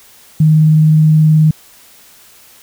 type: tone with vibrato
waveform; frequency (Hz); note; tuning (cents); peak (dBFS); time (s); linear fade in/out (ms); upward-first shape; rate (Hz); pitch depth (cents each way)
sine; 155.56; D#3; 0; -5; 0.4-1.51; 5; square; 19; 9
effects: white hiss -43 dBFS RMS until 2.62 s